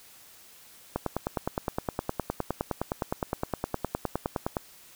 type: click train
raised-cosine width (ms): 1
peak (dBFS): -13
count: 36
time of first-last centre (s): 0.96-4.568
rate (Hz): 9.7
effects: white hiss -53 dBFS RMS until 4.95 s